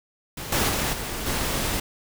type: noise with level steps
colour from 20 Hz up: pink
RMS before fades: -34 / -22 / -25 / -31 / -26 dBFS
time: 0.37-1.8 s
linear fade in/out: 5 ms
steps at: 0.52 / 0.69 / 0.93 / 1.26 s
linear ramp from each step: 5 ms
effects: none